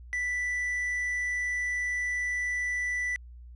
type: tone with quantisation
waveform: triangle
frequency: 1975.5 Hz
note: B6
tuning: in tune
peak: -26 dBFS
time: 0.13-3.16 s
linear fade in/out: 0 ms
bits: 9
effects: added 60 Hz sine -44 dBFS peak until 3.55 s + resampled to 24000 Hz